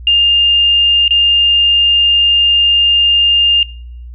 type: tone with dropouts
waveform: sine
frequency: 2811 Hz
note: F7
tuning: 11 cents sharp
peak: -6 dBFS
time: 0.07-3.63 s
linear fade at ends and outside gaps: 2 ms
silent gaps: 1.08-1.107 s
effects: noise-tail reverb RT60 0.6 s tail -25 dB re dry + added 60 Hz sine -27 dBFS peak until 4.14 s